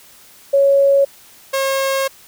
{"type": "tone pair in turn", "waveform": ["sine", "sawtooth"], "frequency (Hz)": [555, 540.4], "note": ["C#5", "C#5"], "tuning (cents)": [2, -44], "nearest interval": "unison", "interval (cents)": 46, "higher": "first", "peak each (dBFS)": [-9, -12], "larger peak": "first", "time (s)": [[0.53, 1.05], [1.53, 2.08]], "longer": "second", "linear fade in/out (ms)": 10, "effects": ["white hiss -45 dBFS RMS until 2.27 s"]}